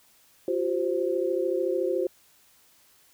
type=chord; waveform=sine; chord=F suspended second; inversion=none; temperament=equal with one note detuned; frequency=349.2 / 382.8 / 523.3 Hz; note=F4 / G4 / C5; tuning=0 / -41 / 0 cents; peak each=-28 dBFS; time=0.48-2.07 s; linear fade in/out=2 ms; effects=white hiss -60 dBFS RMS until 3.13 s